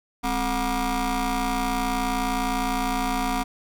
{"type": "ring-modulated tone", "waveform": "20% pulse", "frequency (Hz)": 233.1, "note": "A#3", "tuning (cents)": 0, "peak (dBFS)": -15, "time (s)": [0.23, 3.44], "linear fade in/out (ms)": 20, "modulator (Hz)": 496, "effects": []}